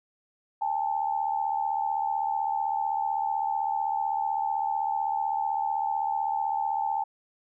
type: tone pair together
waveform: sine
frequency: 805.2 / 881 Hz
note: G5 / A5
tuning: +46 / +2 cents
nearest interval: major second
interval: 156 cents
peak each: -28 / -28 dBFS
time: 0.61-7.04 s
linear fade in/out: 10 ms
effects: none